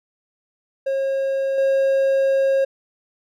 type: tone with level steps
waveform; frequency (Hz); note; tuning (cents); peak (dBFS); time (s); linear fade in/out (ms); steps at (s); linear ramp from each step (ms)
triangle; 541; C#5; -42; -17 / -13; 0.86-2.65; 10; 1.58; 2
effects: none